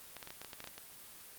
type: clicks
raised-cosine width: 0.2 ms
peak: -27 dBFS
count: 11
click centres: 0.167 / 0.228 / 0.274 / 0.305 / 0.416 / 0.447 / 0.532 / 0.604 / 0.642 / 0.674 / 0.78 s
effects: white hiss -53 dBFS RMS until 1.38 s + Opus 24 kbps